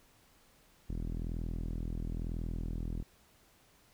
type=tone with low-pass filter; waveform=sawtooth; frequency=41 Hz; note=E1; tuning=9 cents flat; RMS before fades=-37 dBFS; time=0.89-3.03 s; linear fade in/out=10 ms; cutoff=270 Hz; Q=1.3; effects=pink hiss -65 dBFS RMS until 3.93 s

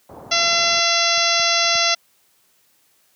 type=low-pass noise; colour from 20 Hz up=white; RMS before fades=-39 dBFS; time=0.09-0.8 s; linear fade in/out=5 ms; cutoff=860 Hz; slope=24 dB/octave
type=harmonic tone; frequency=680 Hz; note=F5; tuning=46 cents flat; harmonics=1 / 2 / 3 / 4 / 5 / 6 / 7 / 8 / 9; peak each=-24 / -24 / -24 / -24 / -24 / -24 / -24 / -24 / -24 dBFS; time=0.31-1.95 s; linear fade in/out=10 ms
type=clicks; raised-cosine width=5 ms; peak=-33 / -30 / -37 / -27 dBFS; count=4; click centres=1.177 / 1.398 / 1.652 / 1.754 s
effects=white hiss -60 dBFS RMS until 3.15 s + high-pass 80 Hz 12 dB/octave

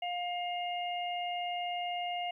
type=harmonic tone; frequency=708 Hz; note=F5; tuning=23 cents sharp; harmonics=1 / 3 / 4; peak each=-34 / -43 / -40 dBFS; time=0.02-2.31 s; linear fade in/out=5 ms; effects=12-bit

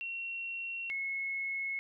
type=tone pair in turn; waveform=sine; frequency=2731 / 2182 Hz; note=F7 / C#7; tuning=-39 / -28 cents; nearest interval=major third; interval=389 cents; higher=first; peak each=-36 / -33 dBFS; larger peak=second; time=0.01-0.9 / 0.9-1.79 s; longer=neither; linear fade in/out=0 ms; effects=none

